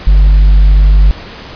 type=tone with tanh clipping; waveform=triangle; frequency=49 Hz; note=G1; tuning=in tune; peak=-3 dBFS; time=0.07-1.11 s; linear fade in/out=0 ms; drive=8 dB; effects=pink hiss -29 dBFS RMS until 1.55 s + resampled to 11025 Hz